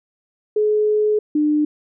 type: tone pair in turn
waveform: sine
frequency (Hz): 424.3 / 300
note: G#4 / D4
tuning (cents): +37 / +37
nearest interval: tritone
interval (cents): 600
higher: first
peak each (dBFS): -14 / -14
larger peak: neither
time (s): 0.56-1.19 / 1.35-1.65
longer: first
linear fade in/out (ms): 5
effects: none